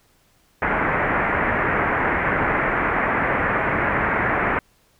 white low-pass noise, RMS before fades -21 dBFS, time 0.62-4.59 s, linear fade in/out 2 ms, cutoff 2100 Hz, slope 48 dB/octave, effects pink hiss -60 dBFS RMS until 4.99 s

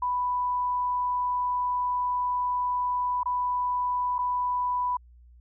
sine tone with dropouts, 990 Hz, B5, 4 cents sharp, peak -24 dBFS, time 0.02-4.97 s, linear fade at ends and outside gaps 5 ms, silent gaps 3.233-3.257 / 4.183-4.188 s, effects added 60 Hz sine -50 dBFS peak until 5.4 s

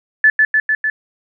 sine tone with echo, 1738 Hz, A6, 22 cents flat, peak -6 dBFS, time 0.24-0.3 s, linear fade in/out 2 ms, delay 150 ms, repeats 4, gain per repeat -2 dB, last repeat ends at 0.9 s, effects none

